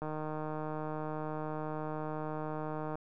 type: click train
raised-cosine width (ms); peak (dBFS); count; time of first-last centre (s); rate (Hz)
1; -25; 453; 0.02-2.955; 154
effects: none